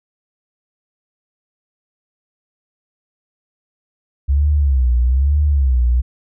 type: tone with vibrato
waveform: sine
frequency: 66.9 Hz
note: C2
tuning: 39 cents sharp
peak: -11 dBFS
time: 4.28-6.02 s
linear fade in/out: 20 ms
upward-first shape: sine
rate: 1.1 Hz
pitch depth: 180 cents each way
effects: none